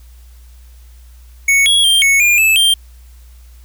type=tone with pitch steps; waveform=square; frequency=2217 / 3331 / 3176 / 2208 / 2412 / 2617 / 3171 Hz; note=C#7 / G#7 / G7 / C#7 / D7 / E7 / G7; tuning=0 / +4 / +22 / -7 / +46 / -13 / +19 cents; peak=-9 dBFS; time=1.48-2.74 s; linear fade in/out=5 ms; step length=180 ms; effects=added 60 Hz sine -37 dBFS peak until 3.64 s + white hiss -52 dBFS RMS until 3.64 s